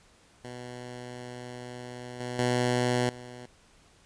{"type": "tone with level steps", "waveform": "10% pulse", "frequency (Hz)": 123.47, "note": "B2", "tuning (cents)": 0, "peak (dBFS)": [-31, -25, -16, -34], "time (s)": [0.44, 3.46], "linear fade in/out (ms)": 5, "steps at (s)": [2.2, 2.39, 3.09], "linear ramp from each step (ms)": 2, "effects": ["pink hiss -60 dBFS RMS until 4.05 s", "resampled to 22050 Hz"]}